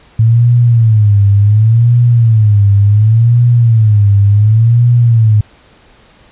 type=tone with vibrato; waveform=sine; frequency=110 Hz; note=A2; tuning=in tune; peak=-4 dBFS; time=0.19-5.41 s; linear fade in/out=5 ms; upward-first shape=sine; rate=0.69 Hz; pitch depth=160 cents each way; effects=pink hiss -44 dBFS RMS until 6.31 s + resampled to 8000 Hz